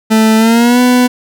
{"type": "tone with pitch glide", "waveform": "40% pulse", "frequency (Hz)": [220, 248.4], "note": ["A3", "B3"], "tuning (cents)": [0, 10], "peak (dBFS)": -5, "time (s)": [0.1, 1.08], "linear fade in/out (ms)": 20, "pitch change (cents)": 210, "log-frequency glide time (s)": [0.37, 0.8], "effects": []}